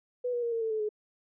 sine tone with pitch steps, 493.9 / 481.5 / 469.4 / 457.6 / 446.2 / 435 / 424 Hz, B4 / B4 / A#4 / A#4 / A4 / A4 / G#4, 0 / -44 / +12 / -32 / +24 / -20 / +36 cents, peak -28 dBFS, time 0.24-0.891 s, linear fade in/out 10 ms, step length 93 ms, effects none

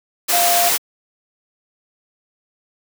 sine tone in noise, 698.5 Hz, F5, in tune, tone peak -16 dBFS, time 0.32-0.7 s, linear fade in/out 20 ms, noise white, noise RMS -17 dBFS, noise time 0.28-0.78 s, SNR -2 dB, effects high-pass 300 Hz 12 dB/octave

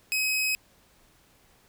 sawtooth tone, 2540 Hz, D#7, 35 cents sharp, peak -21 dBFS, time 0.12-0.55 s, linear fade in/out 0 ms, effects pink hiss -61 dBFS RMS until 1.68 s

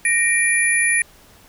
sine tone cluster, 1861 / 2362 / 9950 Hz, A#6 / D7 / D#9, -3 / +9 / -1 cents, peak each -19 dBFS, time 0.05-1.02 s, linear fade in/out 2 ms, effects pink hiss -49 dBFS RMS until 1.48 s

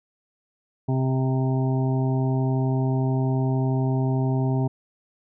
harmonic tone with a mistuned harmonic, 131.3 Hz, C3, 6 cents sharp, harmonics 1 / 2 / 3 / 5 / 6 / 7, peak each -21 / -27 / -31 / -35 / -37 / -38 dBFS, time 0.88-4.68 s, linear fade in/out 10 ms, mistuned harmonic 5, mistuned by -16 cents, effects none

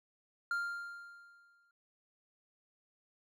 triangle tone with exponential decay, 1396.9 Hz, F6, in tune, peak -29 dBFS, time 0.51-1.71 s, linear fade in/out 2 ms, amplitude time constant 260 ms, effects none

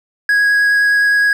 triangle tone with vibrato, 1657 Hz, G#6, 4 cents flat, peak -8 dBFS, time 0.29-1.33 s, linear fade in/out 2 ms, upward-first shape triangle, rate 9.6 Hz, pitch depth 8 cents each way, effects none

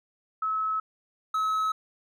sine / triangle tone pair in turn, 1293 / 1287.3 Hz, E6 / E6, -34 / -41 cents, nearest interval unison, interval 7 cents, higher first, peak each -25 / -22 dBFS, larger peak second, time 0.42-0.8 / 1.34-1.72 s, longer neither, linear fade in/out 5 ms, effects none

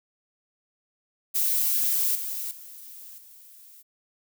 violet noise with level steps, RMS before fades -24 / -32 / -44 / -50 dBFS, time 1.34-3.83 s, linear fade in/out 20 ms, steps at 2.15 / 2.51 / 3.18 s, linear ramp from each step 2 ms, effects none

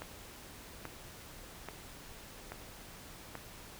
click train, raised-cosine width 0.5 ms, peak -26 dBFS, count 5, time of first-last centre 0.02-3.353 s, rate 1.2 Hz, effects pink hiss -51 dBFS RMS until 3.79 s

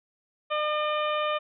harmonic tone, 604 Hz, D5, 48 cents sharp, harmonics 1 / 2 / 3 / 4 / 5 / 6, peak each -28 / -28 / -39 / -36 / -37 / -41 dBFS, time 0.5-1.39 s, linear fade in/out 20 ms, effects none

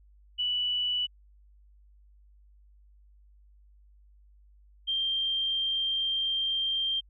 sine tone pair in turn, 2960 / 3172 Hz, F#7 / G7, 0 / +20 cents, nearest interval minor second, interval 120 cents, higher second, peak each -26 dBFS, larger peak neither, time 0.38-1.07 / 4.87-7.01 s, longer second, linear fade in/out 20 ms, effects added 50 Hz sine -55 dBFS peak until 7.09 s

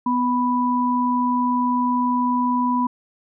sine tone pair together, 248.2 / 987.8 Hz, B3 / B5, +9 / 0 cents, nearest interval 2 octaves, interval 2391 cents, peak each -20 dBFS, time 0.06-2.87 s, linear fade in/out 5 ms, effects none

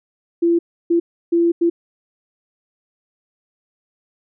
sine tone bursts at uneven times, 339.7 Hz, F4, 48 cents flat, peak -12 dBFS, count 4, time 0.42-0.59 / 0.9-1 / 1.32-1.52 / 1.61-1.7 s, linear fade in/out 10 ms, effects none

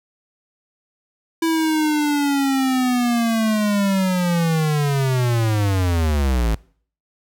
square linear sweep, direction down, 330 to 52.4 Hz, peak -17 dBFS, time 1.42-6.55 s, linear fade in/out 5 ms, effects noise-tail reverb RT60 0.5 s tail -23 dB re dry

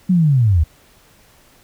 sine linear sweep, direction down, 190 to 71.6 Hz, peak -10 dBFS, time 0.09-0.64 s, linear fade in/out 10 ms, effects pink hiss -51 dBFS RMS until 1.63 s

